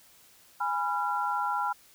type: tone cluster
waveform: sine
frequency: 825 / 989 / 1374 Hz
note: G#5 / B5 / F6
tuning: -12 / +2 / -29 cents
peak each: -31 dBFS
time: 0.6-1.73 s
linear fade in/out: 10 ms
effects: white hiss -58 dBFS RMS until 1.94 s